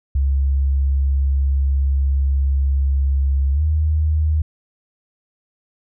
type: tone with pitch glide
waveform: sine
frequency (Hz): 68.4 to 77.22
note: C#2 to D#2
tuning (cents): -23 to -13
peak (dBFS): -14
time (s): 0.15-4.42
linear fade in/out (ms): 5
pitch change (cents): +210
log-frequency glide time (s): 3.53-3.62
effects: none